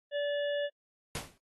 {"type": "harmonic tone", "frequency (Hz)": 578, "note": "D5", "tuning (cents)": -28, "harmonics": [1, 3, 5, 6], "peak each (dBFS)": [-30, -40, -44, -46], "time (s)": [0.11, 0.7], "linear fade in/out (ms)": 50}
{"type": "noise with exponential decay", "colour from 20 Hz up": "pink", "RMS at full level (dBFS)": -33, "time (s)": [1.15, 1.38], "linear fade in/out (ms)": 1, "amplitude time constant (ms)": 49}
{"effects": ["AAC 32 kbps"]}